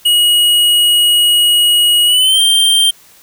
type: tone with pitch glide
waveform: square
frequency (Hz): 2900 to 3162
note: F#7 to G7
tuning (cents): -35 to +14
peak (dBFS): -8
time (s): 0.05-2.91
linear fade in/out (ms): 10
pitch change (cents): +149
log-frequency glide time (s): 2.06-2.4
effects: white hiss -44 dBFS RMS until 3.22 s